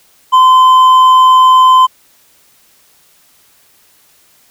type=tone with hard clipping; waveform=sine; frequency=1028 Hz; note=C6; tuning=31 cents flat; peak=-4 dBFS; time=0.32-1.87 s; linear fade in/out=20 ms; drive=4 dB; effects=white hiss -49 dBFS RMS until 4.5 s